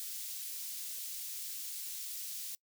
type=high-pass noise; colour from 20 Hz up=white; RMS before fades=-42 dBFS; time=0-2.55 s; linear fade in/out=0 ms; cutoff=3900 Hz; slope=12 dB/octave; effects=noise-tail reverb RT60 0.1 s tail -24 dB re dry